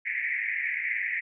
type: band-pass noise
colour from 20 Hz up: white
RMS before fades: -30 dBFS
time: 0.05-1.21 s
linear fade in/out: 20 ms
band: 1800 to 2300 Hz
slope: 96 dB/octave
effects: none